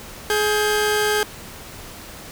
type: tone pair together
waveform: sawtooth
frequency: 421.4 / 1589.8 Hz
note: G#4 / G6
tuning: +25 / +24 cents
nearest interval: octave + major seventh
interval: 2299 cents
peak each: -15 / -19 dBFS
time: 0.3-1.23 s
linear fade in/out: 0 ms
effects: pink hiss -38 dBFS RMS until 2.31 s